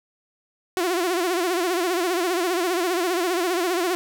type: tone with vibrato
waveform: sawtooth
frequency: 354.7 Hz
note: F4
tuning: 27 cents sharp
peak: -17 dBFS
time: 0.77-3.95 s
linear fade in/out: 0 ms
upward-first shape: sine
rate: 15 Hz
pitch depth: 110 cents each way
effects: none